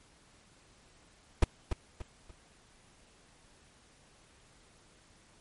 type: noise with echo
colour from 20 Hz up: brown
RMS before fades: -20 dBFS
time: 1.42-1.44 s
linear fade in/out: 5 ms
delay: 290 ms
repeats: 3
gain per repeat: -9 dB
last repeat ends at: 2.31 s
effects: pink hiss -62 dBFS RMS until 5.4 s + MP3 48 kbps